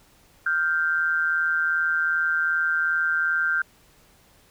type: tone pair together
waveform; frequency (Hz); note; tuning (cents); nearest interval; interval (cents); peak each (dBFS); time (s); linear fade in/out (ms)
sine; 1400 / 1562.6; F6 / G6; +4 / -6; major second; 190; -23; 0.46-3.62; 5
effects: pink hiss -57 dBFS RMS until 4.5 s